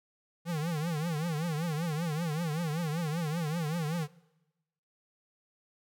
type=tone with vibrato; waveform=square; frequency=160.8 Hz; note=E3; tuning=43 cents flat; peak=-31 dBFS; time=0.45-4.08 s; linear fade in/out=50 ms; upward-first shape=triangle; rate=5.2 Hz; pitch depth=180 cents each way; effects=noise-tail reverb RT60 1.0 s tail -22 dB re dry